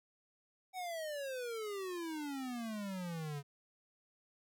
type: exponential sweep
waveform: square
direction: down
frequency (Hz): 760 to 139.2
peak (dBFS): -40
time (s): 0.73-3.43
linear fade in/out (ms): 50
effects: none